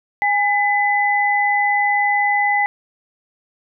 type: tone pair together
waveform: sine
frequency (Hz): 821 / 2006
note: G#5 / B6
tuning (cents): -20 / +26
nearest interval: octave + minor third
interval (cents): 1546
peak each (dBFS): -17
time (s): 0.22-2.66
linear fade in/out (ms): 0
effects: none